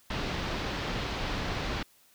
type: low-pass noise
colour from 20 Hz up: pink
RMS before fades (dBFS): -33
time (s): 0.1-1.83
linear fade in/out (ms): 5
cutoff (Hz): 4700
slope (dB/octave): 24
effects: white hiss -62 dBFS RMS until 2.14 s